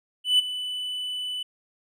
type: tone with ADSR envelope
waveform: triangle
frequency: 2989 Hz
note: F#7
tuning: 17 cents sharp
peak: -13 dBFS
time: 0.24-1.43 s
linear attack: 150 ms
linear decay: 14 ms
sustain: -14 dB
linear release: 6 ms
effects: none